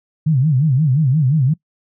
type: tone with vibrato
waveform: sine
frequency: 142 Hz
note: C#3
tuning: 42 cents sharp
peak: -11 dBFS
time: 0.26-1.54 s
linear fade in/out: 10 ms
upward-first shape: sine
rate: 5.7 Hz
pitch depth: 220 cents each way
effects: noise-tail reverb RT60 0.1 s tail -23 dB re dry